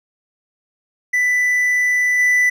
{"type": "tone with level steps", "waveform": "triangle", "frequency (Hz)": 1986, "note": "B6", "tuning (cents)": 9, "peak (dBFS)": [-12, -10], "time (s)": [1.13, 2.5], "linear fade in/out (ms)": 10, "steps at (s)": 2.18, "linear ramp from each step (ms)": 20, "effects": []}